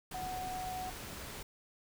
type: tone in noise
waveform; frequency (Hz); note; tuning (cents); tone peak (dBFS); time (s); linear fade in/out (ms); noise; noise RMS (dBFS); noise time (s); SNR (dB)
sine; 740; F#5; 0; -38; 0.14-0.9; 5; pink; -45; 0.11-1.43; +4
effects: none